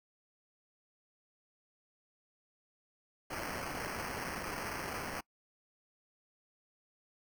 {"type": "noise with sample-and-hold", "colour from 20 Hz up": "white", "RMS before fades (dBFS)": -40, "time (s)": [3.3, 5.21], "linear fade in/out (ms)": 10, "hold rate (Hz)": 3675, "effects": ["noise-tail reverb RT60 0.1 s tail -25 dB re dry"]}